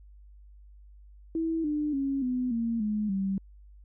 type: tone with pitch steps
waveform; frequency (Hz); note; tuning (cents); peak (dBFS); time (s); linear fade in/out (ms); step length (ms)
sine; 326.1 / 299 / 274.2 / 251.5 / 230.6 / 211.4 / 193.9; E4 / D4 / C#4 / B3 / A#3 / G#3 / G3; -19 / +31 / -19 / +32 / -19 / +31 / -19; -26; 1.35-3.38; 2; 290
effects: added 50 Hz sine -49 dBFS peak until 3.84 s